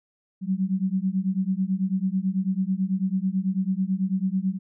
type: beating tone pair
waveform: sine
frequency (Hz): 185 / 194.1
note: F#3 / G3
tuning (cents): 0 / -17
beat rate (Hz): 9.1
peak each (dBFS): -25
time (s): 0.41-4.59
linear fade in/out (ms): 50
effects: none